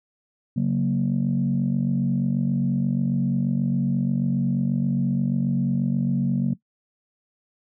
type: chord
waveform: sine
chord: F# major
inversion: second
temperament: equal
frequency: 138.59 / 185 / 233.1 Hz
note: C#3 / F#3 / A#3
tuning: 0 / 0 / 0 cents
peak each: -23 dBFS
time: 0.56-6.54 s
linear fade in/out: 10 ms
effects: noise-tail reverb RT60 0.1 s tail -18 dB re dry + tanh soft clip ceiling -13 dBFS